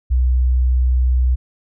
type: tone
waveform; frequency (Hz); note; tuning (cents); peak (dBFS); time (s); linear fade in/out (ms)
sine; 62.9; B1; +32; -11; 0.1-1.36; 20
effects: tanh soft clip ceiling -7 dBFS